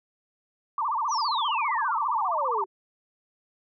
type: tone with vibrato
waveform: sine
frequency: 1028 Hz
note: C6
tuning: 31 cents flat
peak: -24 dBFS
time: 0.78-2.64 s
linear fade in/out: 2 ms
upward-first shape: sine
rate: 15 Hz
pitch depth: 270 cents each way
type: exponential sweep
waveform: sine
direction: down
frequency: 6272 to 368.9 Hz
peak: -30 dBFS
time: 1.08-2.66 s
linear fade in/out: 50 ms
effects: none